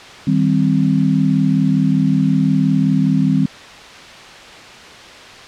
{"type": "chord", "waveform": "sine", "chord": "C minor", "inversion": "first", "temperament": "just", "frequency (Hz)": [156.98, 196.22, 261.6], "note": ["Eb3", "G3", "C4"], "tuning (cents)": [16, 2, 0], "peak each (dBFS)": -16, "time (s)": [0.27, 3.46], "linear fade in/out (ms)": 5, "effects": ["white hiss -36 dBFS RMS until 5.47 s", "low-pass 4000 Hz 12 dB/octave"]}